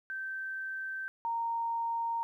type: tone pair in turn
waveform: sine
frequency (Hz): 1553 / 925.3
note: G6 / A#5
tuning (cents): -17 / -13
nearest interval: major sixth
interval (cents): 896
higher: first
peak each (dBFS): -35 / -30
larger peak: second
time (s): 0.1-1.08 / 1.25-2.23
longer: neither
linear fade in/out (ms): 0
effects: 12-bit